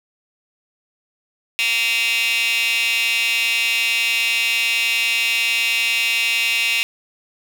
15% pulse tone with high-pass filter, 230.6 Hz, A#3, 19 cents flat, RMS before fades -19 dBFS, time 1.59-6.83 s, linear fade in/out 0 ms, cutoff 2800 Hz, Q 7.9, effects none

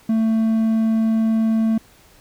triangle tone, 222.7 Hz, A3, 21 cents sharp, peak -13 dBFS, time 0.09-1.78 s, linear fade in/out 5 ms, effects pink hiss -51 dBFS RMS until 2.2 s

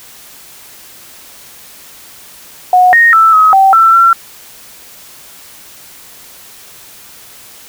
sine tone with pitch steps, 730 / 1859 / 1323 / 1273 / 774 / 1337 / 1357 Hz, F#5 / A#6 / E6 / D#6 / G5 / E6 / E6, -24 / -5 / +6 / +39 / -22 / +24 / +50 cents, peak -3 dBFS, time 2.73-4.13 s, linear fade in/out 2 ms, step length 200 ms, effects white hiss -36 dBFS RMS until 7.68 s

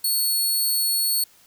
10% pulse tone, 4398 Hz, C#8, 14 cents flat, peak -13 dBFS, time 0.04-1.24 s, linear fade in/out 5 ms, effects white hiss -55 dBFS RMS until 1.46 s

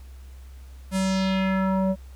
square tone with low-pass filter sweep, 190.4 Hz, F#3, 50 cents sharp, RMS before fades -23 dBFS, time 0.91-1.96 s, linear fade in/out 50 ms, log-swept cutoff 11000 to 560 Hz, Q 2, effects added 65 Hz sine -40 dBFS peak until 2.15 s + pink hiss -57 dBFS RMS until 2.15 s

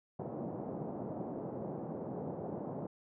pink band-pass noise, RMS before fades -41 dBFS, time 0.19-2.87 s, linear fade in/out 5 ms, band 140 to 740 Hz, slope 24 dB/octave, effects none

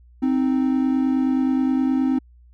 triangle tone pair together, 261.6 / 311.1 Hz, C4 / D#4, 0 / 0 cents, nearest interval minor third, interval 300 cents, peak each -16 / -22 dBFS, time 0.22-2.19 s, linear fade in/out 10 ms, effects added 60 Hz sine -47 dBFS peak until 2.53 s

